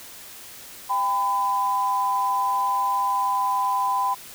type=tone pair together; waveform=sine; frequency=793.4 / 1006 Hz; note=G5 / B5; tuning=+21 / +32 cents; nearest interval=major third; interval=411 cents; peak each=-26 / -21 dBFS; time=0.89-4.15 s; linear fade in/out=20 ms; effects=white hiss -42 dBFS RMS until 4.34 s